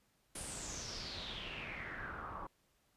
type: noise with low-pass filter sweep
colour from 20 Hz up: pink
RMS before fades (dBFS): -45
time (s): 0.35-2.47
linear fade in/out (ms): 5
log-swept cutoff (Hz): 10000 to 1000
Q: 6.3
effects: pink hiss -75 dBFS RMS until 2.96 s + resampled to 32000 Hz